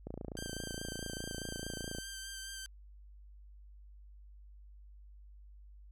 click train, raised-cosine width 2 ms, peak -28 dBFS, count 55, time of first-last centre 0.07-1.985 s, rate 28.2 Hz
10% pulse tone with vibrato, 1568 Hz, G6, in tune, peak -34 dBFS, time 0.37-2.66 s, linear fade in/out 0 ms, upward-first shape sine, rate 4.8 Hz, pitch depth 18 cents each way
effects added 50 Hz sine -52 dBFS peak until 5.91 s

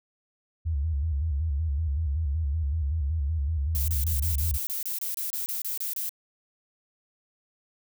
sine tone with vibrato, 75.2 Hz, D2, 42 cents sharp, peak -24 dBFS, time 0.65-4.58 s, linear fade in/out 20 ms, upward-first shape square, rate 5.3 Hz, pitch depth 130 cents each way
violet noise bursts, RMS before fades -31 dBFS, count 15, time 3.75-6.092 s, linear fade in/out 0 ms, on 130 ms, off 28 ms
effects none

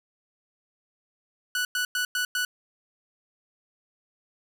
sawtooth tone bursts, 1480 Hz, F#6, in tune, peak -21 dBFS, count 5, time 1.55-2.45 s, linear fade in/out 2 ms, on 100 ms, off 100 ms, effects none

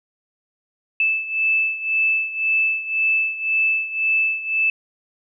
sine beating tone pair, 2628 / 2629.9 Hz, E7 / E7, -6 / -5 cents, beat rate 1.9 Hz, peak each -19 / -23 dBFS, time 1-4.7 s, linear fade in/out 2 ms, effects none

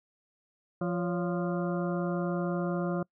harmonic tone with a mistuned harmonic, 174.61 Hz, F3, in tune, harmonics 1 / 2 / 3 / 4 / 6 / 7 / 8, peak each -30 / -34 / -36 / -40 / -45 / -43 / -45 dBFS, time 0.81-3.03 s, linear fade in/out 5 ms, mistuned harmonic 3, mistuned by +100 cents, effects noise-tail reverb RT60 0.1 s tail -26 dB re dry

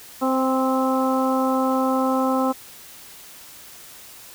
harmonic tone with a mistuned harmonic, 261.6 Hz, C4, in tune, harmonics 1 / 2 / 3 / 4 / 5, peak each -21 / -24 / -26 / -27 / -28 dBFS, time 0.21-2.53 s, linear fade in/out 20 ms, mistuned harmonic 3, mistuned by +17 cents, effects white hiss -43 dBFS RMS until 4.34 s

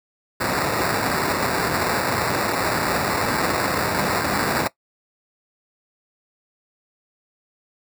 white noise with sample-and-hold, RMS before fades -22 dBFS, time 0.4-4.68 s, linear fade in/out 10 ms, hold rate 3150 Hz, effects noise-tail reverb RT60 0.1 s tail -19 dB re dry + high-pass 80 Hz 12 dB/octave

